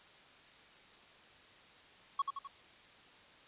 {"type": "tone with echo", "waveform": "triangle", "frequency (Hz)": 1108.7, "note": "C#6", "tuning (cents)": 0, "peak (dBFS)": -27, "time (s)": [2.19, 2.22], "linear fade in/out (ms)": 5, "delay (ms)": 85, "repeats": 3, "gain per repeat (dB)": -5, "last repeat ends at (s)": 2.475, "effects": ["white hiss -59 dBFS RMS until 3.47 s", "resampled to 8000 Hz"]}